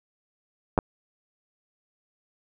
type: clicks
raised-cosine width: 1 ms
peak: -7 dBFS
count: 2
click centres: 0.778 / 0.788 s
effects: none